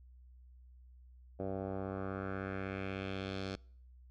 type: tone with low-pass filter sweep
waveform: 10% pulse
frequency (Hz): 96.3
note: G2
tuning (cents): -30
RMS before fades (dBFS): -40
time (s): 1.39-3.56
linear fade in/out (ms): 10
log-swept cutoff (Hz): 630 to 4700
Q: 2.1
effects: noise-tail reverb RT60 0.6 s tail -26 dB re dry + added 62 Hz sine -55 dBFS peak until 4.1 s